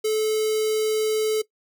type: tone with notch filter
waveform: square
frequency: 433.5 Hz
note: A4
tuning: 26 cents flat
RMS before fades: -22 dBFS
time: 0.04-1.42 s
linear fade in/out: 10 ms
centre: 1500 Hz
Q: 0.82
effects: noise-tail reverb RT60 0.1 s tail -19 dB re dry